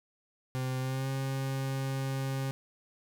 40% pulse tone with pitch glide, 129.5 to 134.53 Hz, C3 to C3, -17 to +49 cents, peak -30 dBFS, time 0.55-2.51 s, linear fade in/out 0 ms, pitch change +66 cents, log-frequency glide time 0.8-1.08 s, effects none

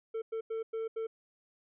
triangle tone bursts at uneven times, 447.9 Hz, A4, 31 cents sharp, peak -31 dBFS, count 5, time 0.14-0.22 / 0.32-0.41 / 0.5-0.63 / 0.73-0.88 / 0.96-1.07 s, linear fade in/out 10 ms, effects resampled to 8000 Hz

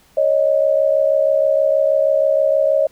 sine tone pair together, 553.7 / 620 Hz, C#5 / D#5, -2 / -6 cents, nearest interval major second, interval 196 cents, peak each -15 dBFS, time 0.17-2.87 s, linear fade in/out 5 ms, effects pink hiss -53 dBFS RMS until 2.91 s

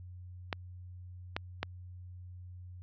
clicks, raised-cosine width 0.3 ms, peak -16 dBFS, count 3, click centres 0.528 / 1.365 / 1.63 s, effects added 90 Hz sine -45 dBFS peak until 2.82 s + low-pass 5000 Hz 12 dB/octave

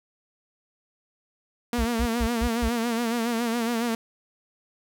sawtooth tone with vibrato, 233.1 Hz, A#3, in tune, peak -20 dBFS, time 1.73-3.95 s, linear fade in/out 2 ms, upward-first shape sine, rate 7.2 Hz, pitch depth 68 cents each way
sine tone bursts, 61.74 Hz, B1, in tune, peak -23 dBFS, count 5, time 1.78-2.69 s, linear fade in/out 10 ms, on 70 ms, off 140 ms
effects none

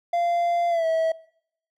triangle tone with pitch glide, 691 to 648.5 Hz, F5 to E5, -19 to -28 cents, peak -18 dBFS, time 0.13-1.12 s, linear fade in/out 5 ms, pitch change -109 cents, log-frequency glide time 0.69-0.86 s, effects noise-tail reverb RT60 0.7 s tail -23 dB re dry

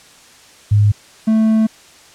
sine / triangle tone pair in turn, 103.83 / 220 Hz, G#2 / A3, 0 / 0 cents, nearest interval octave + minor second, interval 1300 cents, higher second, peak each -8 dBFS, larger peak neither, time 0.71-0.92 / 1.27-1.67 s, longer second, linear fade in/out 10 ms, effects white hiss -44 dBFS RMS until 2.14 s + low-pass 8000 Hz 12 dB/octave

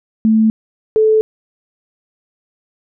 sine tone pair in turn, 220 / 435.7 Hz, A3 / A4, 0 / -17 cents, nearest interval octave, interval 1183 cents, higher second, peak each -8 dBFS, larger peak neither, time 0.25-0.5 / 0.96-1.21 s, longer neither, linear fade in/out 0 ms, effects none

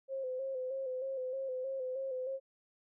sine tone with vibrato, 523.3 Hz, C5, in tune, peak -35 dBFS, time 0.08-2.4 s, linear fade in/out 50 ms, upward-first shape square, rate 3.2 Hz, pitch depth 42 cents each way, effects none

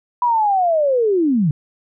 sine linear sweep, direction down, 992 to 137.8 Hz, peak -13 dBFS, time 0.22-1.51 s, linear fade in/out 2 ms, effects none

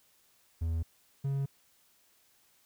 triangle tone pair in turn, 82 / 137.91 Hz, E2 / C#3, -9 / -9 cents, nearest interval major sixth, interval 900 cents, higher second, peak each -27 dBFS, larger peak neither, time 0.61-0.83 / 1.24-1.46 s, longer neither, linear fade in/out 10 ms, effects white hiss -67 dBFS RMS until 2.65 s

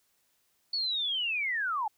sine linear sweep, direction down, 4494 to 805 Hz, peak -28 dBFS, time 0.73-1.88 s, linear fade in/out 5 ms, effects white hiss -72 dBFS RMS until 1.97 s

